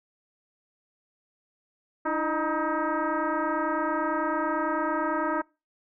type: tone with frequency modulation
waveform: sine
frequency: 328.5 Hz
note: E4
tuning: 6 cents flat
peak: -24 dBFS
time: 2.05-5.42 s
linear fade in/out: 10 ms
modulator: 314 Hz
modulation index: 3.9
effects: noise-tail reverb RT60 0.3 s tail -26 dB re dry